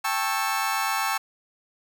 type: chord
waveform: 30% pulse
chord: A dominant seventh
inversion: third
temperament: just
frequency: 792 / 880 / 1100 / 1320 Hz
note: G5 / A5 / C#6 / E6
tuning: +18 / 0 / -14 / +2 cents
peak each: -27 dBFS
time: 0.04-1.18 s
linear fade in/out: 10 ms
effects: none